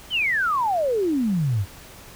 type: exponential sweep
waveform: sine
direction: down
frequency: 3192 to 89.4 Hz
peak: -19 dBFS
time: 0.1-1.66 s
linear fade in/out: 50 ms
effects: pink hiss -44 dBFS RMS until 2.15 s